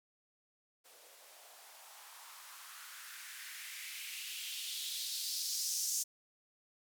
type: noise with band-pass filter sweep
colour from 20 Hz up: violet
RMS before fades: -43 dBFS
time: 0.84-6.04 s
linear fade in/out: 20 ms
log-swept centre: 480 to 6400 Hz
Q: 2.8
effects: none